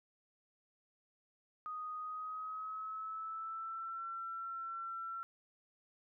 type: tone with pitch glide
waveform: sine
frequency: 1244.5 to 1349.3 Hz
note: D#6 to E6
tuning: 0 to +40 cents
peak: -40 dBFS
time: 1.66-5.23 s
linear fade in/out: 0 ms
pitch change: +140 cents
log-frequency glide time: 1.98-4.01 s
effects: none